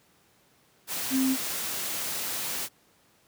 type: tone in noise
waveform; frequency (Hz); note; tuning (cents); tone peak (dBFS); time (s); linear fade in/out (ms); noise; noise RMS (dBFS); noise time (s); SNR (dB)
sine; 263.2; C4; +10; -22; 1.1-1.37; 50; white; -32; 0.87-2.69; +7
effects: pink hiss -63 dBFS RMS until 3.27 s + high-pass 100 Hz 12 dB/octave

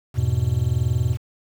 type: chord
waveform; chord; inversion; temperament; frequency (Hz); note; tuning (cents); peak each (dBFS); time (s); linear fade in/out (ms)
triangle; E major; none; just; 82.41 / 103.01 / 123.61; E2 / G#2 / B2; 0 / -14 / +2; -22 / -22 / -19; 0.14-1.18; 50
effects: 7-bit

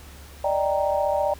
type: chord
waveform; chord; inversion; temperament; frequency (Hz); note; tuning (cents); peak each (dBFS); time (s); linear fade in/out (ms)
sine; Eb major seventh; third; equal; 587.3 / 622.3 / 784 / 932.3; D5 / Eb5 / G5 / Bb5; 0 / 0 / 0 / 0; -23 / -28 / -26 / -28; 0.44-1.34; 5
effects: added 71 Hz sine -43 dBFS peak until 1.39 s + pink hiss -47 dBFS RMS until 1.39 s

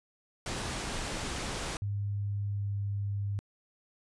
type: low-pass noise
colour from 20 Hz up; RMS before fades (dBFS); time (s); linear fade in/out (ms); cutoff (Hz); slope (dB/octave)
pink; -36; 0.46-1.77; 2; 9600; 24
type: tone with pitch glide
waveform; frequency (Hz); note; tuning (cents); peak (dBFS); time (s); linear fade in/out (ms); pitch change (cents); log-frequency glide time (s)
sine; 101.4 to 100.76; G#2 to G2; -41 to +48; -30; 1.82-3.39; 0; -11; 2.5-2.67
effects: resampled to 24000 Hz

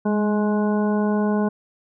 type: harmonic tone with a mistuned harmonic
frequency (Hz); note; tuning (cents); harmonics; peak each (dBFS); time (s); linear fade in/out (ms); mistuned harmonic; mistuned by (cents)
210.5; G#3; +24; 1 / 2 / 3 / 4 / 5 / 7; -19 / -25 / -29 / -31 / -33 / -36; 0.05-1.49; 10; 1; -25
effects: none

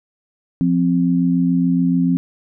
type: tone pair together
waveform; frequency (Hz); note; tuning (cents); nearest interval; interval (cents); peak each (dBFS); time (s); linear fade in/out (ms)
sine; 174.6 / 261.6; F3 / C4; 0 / 0; perfect fifth; 700; -16; 0.61-2.17; 0
effects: none

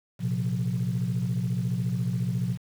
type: chord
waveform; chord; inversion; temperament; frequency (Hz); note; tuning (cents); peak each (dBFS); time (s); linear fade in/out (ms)
sine; Bb suspended second; none; equal with one note detuned; 116.54 / 130.81 / 177.97; Bb2 / C3 / F3; 0 / 0 / +33; -28; 0.19-2.58; 50
effects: tanh soft clip ceiling -19 dBFS + 8-bit

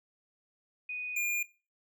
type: tone pair in turn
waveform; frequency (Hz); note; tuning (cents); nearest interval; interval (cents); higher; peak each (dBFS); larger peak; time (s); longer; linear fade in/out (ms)
sine / square; 2483 / 2416; D#7 / D7; -4 / +48; unison; 48; first; -35 / -29; second; 0.89-1.16 / 1.16-1.43; neither; 5
effects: noise-tail reverb RT60 0.3 s tail -20 dB re dry

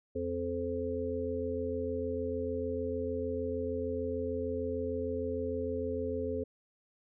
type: harmonic tone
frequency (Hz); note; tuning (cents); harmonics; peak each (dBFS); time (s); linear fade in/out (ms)
86.6; F2; -14; 1 / 3 / 5 / 6; -40 / -38 / -35 / -38; 0.15-6.44; 10
effects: none

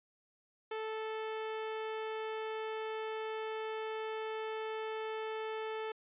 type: tone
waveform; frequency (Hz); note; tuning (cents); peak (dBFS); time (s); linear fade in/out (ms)
sawtooth; 438.6; A4; -6; -33; 0.71-5.92; 5
effects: resampled to 8000 Hz

